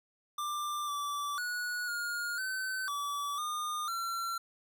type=tone with pitch steps; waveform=square; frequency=1186 / 1160 / 1463 / 1425 / 1527 / 1150 / 1217 / 1360 Hz; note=D6 / D6 / F#6 / F6 / G6 / D6 / D#6 / F6; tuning=+17 / -22 / -20 / +34 / -46 / -37 / -39 / -46 cents; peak=-34 dBFS; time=0.38-4.38 s; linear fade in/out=5 ms; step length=500 ms; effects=none